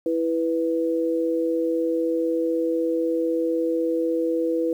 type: tone pair together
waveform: sine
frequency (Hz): 329.6 / 493.5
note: E4 / B4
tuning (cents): 0 / -1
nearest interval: perfect fifth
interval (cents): 699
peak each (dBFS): -23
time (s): 0.06-4.73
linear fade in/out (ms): 2
effects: 9-bit